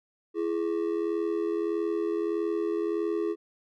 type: ring-modulated tone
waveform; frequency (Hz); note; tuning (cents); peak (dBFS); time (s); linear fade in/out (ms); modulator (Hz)
triangle; 376.8; F#4; +32; -21; 0.34-3.36; 50; 40.8
effects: none

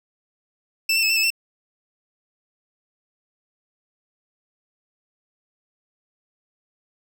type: tone with pitch steps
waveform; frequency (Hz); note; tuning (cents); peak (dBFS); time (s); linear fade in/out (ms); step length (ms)
25% pulse; 2657 / 2694 / 2596 / 2681 / 2602 / 2691; E7 / E7 / E7 / E7 / E7 / E7; +13 / +37 / -27 / +29 / -23 / +35; -14; 0.89-1.304; 5; 69
effects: none

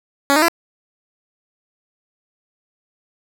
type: tone with pitch steps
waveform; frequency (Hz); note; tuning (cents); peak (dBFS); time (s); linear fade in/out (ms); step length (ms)
10% pulse; 280 / 307.1 / 336.8; C#4 / D#4 / E4; +18 / -23 / +37; -4; 0.3-0.483; 0; 61
effects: none

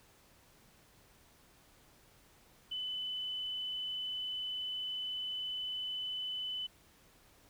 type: tone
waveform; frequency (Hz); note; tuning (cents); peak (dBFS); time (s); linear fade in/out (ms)
sine; 3009; F#7; +28; -36; 2.71-6.67; 10
effects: pink hiss -64 dBFS RMS until 7.49 s

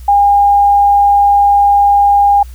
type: tone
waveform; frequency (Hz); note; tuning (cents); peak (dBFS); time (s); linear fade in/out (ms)
sine; 810; G#5; -43; -5; 0.08-2.43; 5
effects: added 61 Hz sine -27 dBFS peak until 2.54 s + white hiss -45 dBFS RMS until 2.54 s

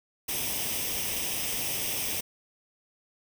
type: noise with comb filter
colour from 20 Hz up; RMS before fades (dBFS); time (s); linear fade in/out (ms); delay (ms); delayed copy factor
white; -31; 0.28-2.21; 10; 0.35; +0.65
effects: none

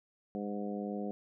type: harmonic tone with a mistuned harmonic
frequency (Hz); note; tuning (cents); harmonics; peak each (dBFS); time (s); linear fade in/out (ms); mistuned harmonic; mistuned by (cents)
102; G#2; -31; 2 / 3 / 4 / 5 / 6 / 7; -37 / -43 / -43 / -43 / -49 / -46; 0.35-1.11; 0; 7; +37
effects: none

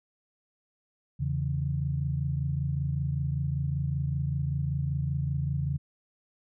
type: tone cluster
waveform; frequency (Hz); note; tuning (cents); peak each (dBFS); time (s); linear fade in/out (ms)
sine; 82 / 137.8 / 163; E2 / C#3 / E3; -9 / -10 / -19; -33 / -28 / -35; 1.19-5.78; 20
effects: none

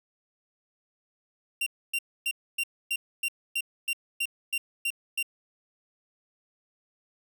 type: tone bursts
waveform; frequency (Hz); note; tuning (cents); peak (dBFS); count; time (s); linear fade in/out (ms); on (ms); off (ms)
45% pulse; 2766; F7; -17; -26; 12; 1.61-5.228; 5; 54; 270
effects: none

